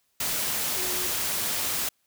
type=tone in noise; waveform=sine; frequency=365.5 Hz; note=F#4; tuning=21 cents flat; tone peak=-37 dBFS; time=0.77-1.07 s; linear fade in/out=5 ms; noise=white; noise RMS=-28 dBFS; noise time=0.2-1.89 s; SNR=-12 dB; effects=white hiss -71 dBFS RMS until 2.06 s